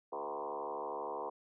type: tone with frequency modulation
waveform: sine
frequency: 716 Hz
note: F5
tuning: 43 cents sharp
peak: -37 dBFS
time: 0.12-1.3 s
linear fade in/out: 10 ms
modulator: 72.6 Hz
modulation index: 4.7
effects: none